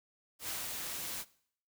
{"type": "noise with ADSR envelope", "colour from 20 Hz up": "white", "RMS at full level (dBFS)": -38, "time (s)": [0.39, 1.25], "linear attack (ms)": 98, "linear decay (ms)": 130, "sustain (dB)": -2, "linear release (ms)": 48, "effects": ["noise-tail reverb RT60 0.6 s tail -20 dB re dry"]}